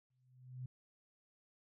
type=tone with exponential growth; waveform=sine; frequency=127.2 Hz; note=C3; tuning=48 cents flat; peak=-40 dBFS; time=0.1-0.66 s; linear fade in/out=5 ms; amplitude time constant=120 ms; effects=none